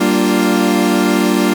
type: chord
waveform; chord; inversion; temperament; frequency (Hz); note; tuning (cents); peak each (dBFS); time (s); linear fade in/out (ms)
40% pulse; G minor seventh; none; equal with one note detuned; 193.63 / 233.1 / 293.7 / 349.2; G3 / Bb3 / D4 / F4; -21 / 0 / 0 / 0; -16; 0-1.54; 10
effects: none